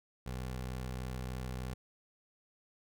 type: tone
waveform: 20% pulse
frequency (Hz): 63.3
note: B1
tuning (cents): +43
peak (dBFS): -33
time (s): 0.26-1.74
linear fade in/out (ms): 5
effects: none